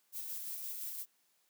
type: noise with tremolo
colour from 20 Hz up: violet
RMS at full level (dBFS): -41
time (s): 0.12-1.06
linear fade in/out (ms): 50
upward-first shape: square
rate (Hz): 5.8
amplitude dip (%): 25
effects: white hiss -74 dBFS RMS until 1.49 s + high-pass 200 Hz 12 dB/octave